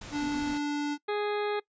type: noise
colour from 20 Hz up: pink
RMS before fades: -43 dBFS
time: 0.01-0.58 s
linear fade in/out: 5 ms
type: tone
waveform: square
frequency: 292 Hz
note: D4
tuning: 10 cents flat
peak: -29 dBFS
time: 0.11-0.98 s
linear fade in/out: 50 ms
type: tone bursts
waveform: sine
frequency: 247.6 Hz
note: B3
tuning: 5 cents sharp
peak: -36 dBFS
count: 3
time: 0.21-0.533 s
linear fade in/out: 20 ms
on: 81 ms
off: 40 ms
type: harmonic tone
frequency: 415.3 Hz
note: G#4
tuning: in tune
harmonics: 1 / 2 / 3 / 4 / 5 / 6 / 8 / 9 / 10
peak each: -29 / -35 / -39 / -41 / -43 / -45 / -47 / -48 / -49 dBFS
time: 1.08-1.6 s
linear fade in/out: 10 ms
effects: noise-tail reverb RT60 0.1 s tail -22 dB re dry + resampled to 16000 Hz